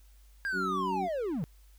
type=linear sweep; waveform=triangle; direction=down; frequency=1627 to 134.3 Hz; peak=-28 dBFS; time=0.45-1.44 s; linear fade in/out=0 ms
type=harmonic tone; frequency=94.2 Hz; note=F#2; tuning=32 cents sharp; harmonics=2 / 3 / 4; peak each=-36 / -39 / -36 dBFS; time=0.52-1.09 s; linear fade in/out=50 ms
effects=added 50 Hz sine -54 dBFS peak until 1.78 s + white hiss -67 dBFS RMS until 1.78 s